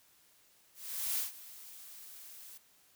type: noise with ADSR envelope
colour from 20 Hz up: blue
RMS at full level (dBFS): -33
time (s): 0.74-2.58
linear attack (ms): 440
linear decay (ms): 130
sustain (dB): -18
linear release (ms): 10
effects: white hiss -66 dBFS RMS until 2.95 s